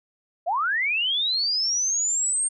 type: linear sweep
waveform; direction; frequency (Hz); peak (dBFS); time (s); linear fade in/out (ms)
sine; up; 622.3 to 8700; -21; 0.46-2.49; 20
effects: none